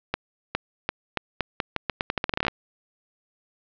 accelerating click train, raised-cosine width 0.3 ms, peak -7 dBFS, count 20, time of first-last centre 0.14-2.482 s, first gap 410 ms, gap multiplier 0.83, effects low-pass 4000 Hz 12 dB/octave

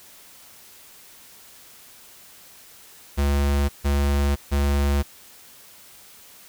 square tone bursts, 70.8 Hz, C#2, 37 cents sharp, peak -19 dBFS, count 3, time 3.17-5.03 s, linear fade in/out 20 ms, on 520 ms, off 150 ms, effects white hiss -48 dBFS RMS until 6.48 s

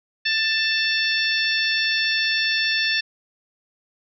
harmonic tone with a mistuned harmonic, 885 Hz, A5, 10 cents sharp, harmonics 2 / 3 / 4 / 5 / 6, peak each -23 / -25 / -26 / -27 / -28 dBFS, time 0.25-3.01 s, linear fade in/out 10 ms, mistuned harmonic 6, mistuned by +28 cents, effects none

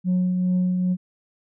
sine tone with tremolo, 182 Hz, F#3, 28 cents flat, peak -15 dBFS, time 0.04-0.97 s, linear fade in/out 50 ms, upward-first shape triangle, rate 2.4 Hz, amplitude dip 40%, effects tanh soft clip ceiling -16 dBFS

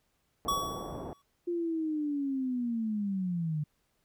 white low-pass noise, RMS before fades -40 dBFS, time 0.45-1.13 s, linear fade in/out 0 ms, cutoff 750 Hz, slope 24 dB/octave
square tone with exponential decay, 1129 Hz, C#6, 31 cents sharp, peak -26 dBFS, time 0.48-1.22 s, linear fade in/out 5 ms, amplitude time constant 160 ms
sine linear sweep, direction down, 350.8 to 146.83 Hz, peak -29 dBFS, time 1.47-3.64 s, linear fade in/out 10 ms
effects pink hiss -75 dBFS RMS until 4.04 s

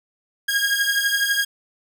sawtooth beating tone pair, 1626 / 1638 Hz, G#6 / G#6, -37 / -24 cents, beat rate 12 Hz, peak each -18 dBFS, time 0.48-1.45 s, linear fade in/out 10 ms, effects none

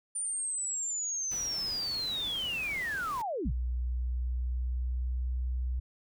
sine linear sweep, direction down, 9230 to 77 Hz, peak -31 dBFS, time 0.15-3.52 s, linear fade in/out 10 ms
pink noise, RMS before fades -46 dBFS, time 1.31-3.22 s, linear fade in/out 5 ms
sine tone with pitch glide, 61.2 to 62.41 Hz, B1 to B1, -15 to +19 cents, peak -29 dBFS, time 3.45-5.8 s, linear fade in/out 10 ms, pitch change +34 cents, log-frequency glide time 3.69-5.41 s
effects none

